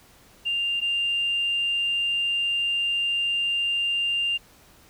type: tone pair in turn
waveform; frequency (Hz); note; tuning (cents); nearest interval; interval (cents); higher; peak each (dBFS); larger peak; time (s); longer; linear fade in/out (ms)
sine; 2794 / 2794; F7 / F7; 0 / 0; unison; 0; neither; -22 / -21; second; 0.45-0.81 / 0.81-4.38; second; 20
effects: tanh soft clip ceiling -17 dBFS + pink hiss -54 dBFS RMS until 4.89 s